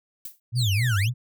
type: noise with exponential decay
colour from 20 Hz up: violet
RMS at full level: -32 dBFS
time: 0.25-0.4 s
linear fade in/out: 2 ms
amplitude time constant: 32 ms
type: tone with vibrato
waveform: sine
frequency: 110 Hz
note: A2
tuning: in tune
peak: -20 dBFS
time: 0.52-1.14 s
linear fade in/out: 50 ms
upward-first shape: sine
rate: 3.7 Hz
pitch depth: 220 cents each way
type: exponential two-way sweep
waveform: 35% pulse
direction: down then up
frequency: 4978 to 1327 to 3645 Hz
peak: -25 dBFS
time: 0.55-1.1 s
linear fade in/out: 50 ms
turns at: 0.95 s
effects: none